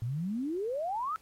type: exponential sweep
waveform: sine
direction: up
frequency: 110 to 1336 Hz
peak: -30 dBFS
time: 0.02-1.16 s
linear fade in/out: 0 ms
effects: pink hiss -62 dBFS RMS until 1.21 s + MP3 64 kbps